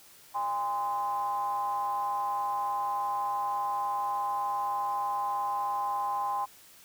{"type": "ring-modulated tone", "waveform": "triangle", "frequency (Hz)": 111.7, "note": "A2", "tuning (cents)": 27, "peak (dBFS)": -23, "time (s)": [0.34, 6.46], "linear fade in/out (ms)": 20, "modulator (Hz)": 923, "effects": ["white hiss -55 dBFS RMS until 6.84 s"]}